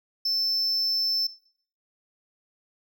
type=tone; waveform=triangle; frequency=5300 Hz; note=E8; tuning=9 cents sharp; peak=-22 dBFS; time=0.25-1.27 s; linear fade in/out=5 ms; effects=noise-tail reverb RT60 0.6 s tail -20 dB re dry